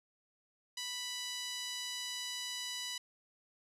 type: tone with band-pass filter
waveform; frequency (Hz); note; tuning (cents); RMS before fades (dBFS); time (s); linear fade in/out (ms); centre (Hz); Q
5% pulse; 987.8; B5; 0; -41; 0.77-2.98; 5; 3500; 1
effects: resampled to 32000 Hz